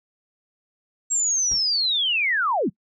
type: linear sweep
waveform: sine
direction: down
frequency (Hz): 7620 to 130.81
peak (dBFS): -19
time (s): 1.1-2.7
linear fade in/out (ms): 20
type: noise with exponential decay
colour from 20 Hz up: brown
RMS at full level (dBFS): -32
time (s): 1.51-1.67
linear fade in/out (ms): 5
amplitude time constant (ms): 33
effects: noise-tail reverb RT60 0.1 s tail -26 dB re dry